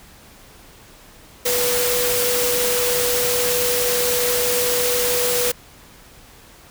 sine tone in noise, 490.3 Hz, B4, 13 cents flat, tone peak -21 dBFS, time 1.45-5.52 s, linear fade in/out 10 ms, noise white, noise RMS -21 dBFS, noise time 1.45-5.52 s, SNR -3 dB, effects pink hiss -46 dBFS RMS until 6.7 s

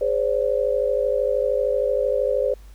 sine tone cluster, 413.1 / 518 / 571 Hz, G#4 / C5 / D5, -9 / -17 / -49 cents, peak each -26 / -21 / -23 dBFS, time 0.01-2.54 s, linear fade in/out 5 ms, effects added 50 Hz sine -41 dBFS peak until 2.74 s + pink hiss -56 dBFS RMS until 2.74 s

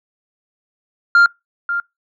sine tone with echo, 1396.9 Hz, F6, in tune, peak -4 dBFS, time 1.15-1.26 s, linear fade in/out 2 ms, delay 540 ms, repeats 1, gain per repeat -13 dB, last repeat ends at 1.8 s, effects noise-tail reverb RT60 0.2 s tail -26 dB re dry + tanh soft clip ceiling -6 dBFS

